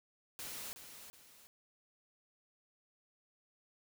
white noise with echo, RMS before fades -45 dBFS, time 0.39-0.73 s, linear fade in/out 0 ms, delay 370 ms, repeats 2, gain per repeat -8 dB, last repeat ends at 1.47 s, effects none

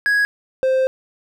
triangle tone pair in turn, 1661.2 / 523.2 Hz, G#6 / C5, 0 / 0 cents, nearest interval octave + minor sixth, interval 2000 cents, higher first, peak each -12 dBFS, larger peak neither, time 0.06-0.25 / 0.63-0.87 s, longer second, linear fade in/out 0 ms, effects none

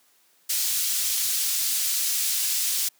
pink high-pass noise, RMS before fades -25 dBFS, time 0.49-2.89 s, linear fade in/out 10 ms, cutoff 5000 Hz, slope 12 dB/octave, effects white hiss -62 dBFS RMS until 2.99 s + high-pass 200 Hz 12 dB/octave

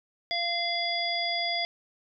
harmonic tone with a mistuned harmonic, 690 Hz, F5, 21 cents flat, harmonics 1 / 3 / 5 / 7, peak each -32 / -32 / -32 / -32 dBFS, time 0.31-1.65 s, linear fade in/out 0 ms, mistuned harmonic 5, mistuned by -24 cents, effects none

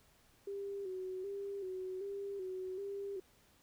sine tone with vibrato, 385.5 Hz, G4, 29 cents flat, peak -39 dBFS, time 0.47-3.2 s, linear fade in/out 5 ms, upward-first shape square, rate 1.3 Hz, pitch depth 58 cents each way, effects pink hiss -68 dBFS RMS until 3.62 s

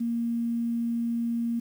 sine tone with quantisation, 233.5 Hz, A#3, 3 cents sharp, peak -25 dBFS, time 0-1.6 s, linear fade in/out 10 ms, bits 9, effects none

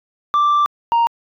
sine tone pair in turn, 1174.7 / 932.4 Hz, D6 / A#5, 0 / 0 cents, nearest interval major third, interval 400 cents, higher first, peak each -9 dBFS, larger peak neither, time 0.34-0.66 / 0.92-1.07 s, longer first, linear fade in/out 0 ms, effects tanh soft clip ceiling -11 dBFS

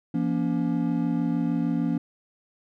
triangle tone cluster, 170.1 / 236.9 / 283.3 Hz, F3 / A#3 / C#4, -45 / +28 / +38 cents, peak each -25 dBFS, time 0.14-1.98 s, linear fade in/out 5 ms, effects none

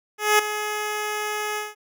10% pulse tone with ADSR envelope, 422.1 Hz, G#4, 28 cents sharp, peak -5 dBFS, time 0.18-1.75 s, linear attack 210 ms, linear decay 6 ms, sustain -12 dB, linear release 180 ms, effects none

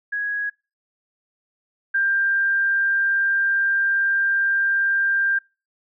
sine tone pair in turn, 1660 / 1589.4 Hz, G#6 / G6, -1 / +23 cents, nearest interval minor second, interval 76 cents, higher first, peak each -22 / -17 dBFS, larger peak second, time 0.12-0.5 / 1.94-5.39 s, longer second, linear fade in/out 10 ms, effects noise-tail reverb RT60 0.3 s tail -26 dB re dry

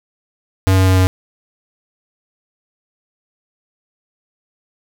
square tone with pitch steps, 94.9 / 94.24 / 93.59 / 92.95 Hz, F#2 / F#2 / F#2 / F#2, +44 / +32 / +20 / +8 cents, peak -10 dBFS, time 0.67-1.07 s, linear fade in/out 0 ms, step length 100 ms, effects none

